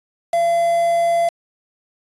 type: tone with quantisation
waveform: triangle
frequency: 681 Hz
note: F5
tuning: 44 cents flat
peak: -12 dBFS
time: 0.33-1.29 s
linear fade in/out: 5 ms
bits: 5
effects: resampled to 22050 Hz